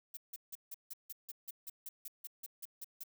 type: noise bursts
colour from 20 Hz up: violet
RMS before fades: -45 dBFS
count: 16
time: 0.14-3.036 s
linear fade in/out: 5 ms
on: 31 ms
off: 160 ms
effects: none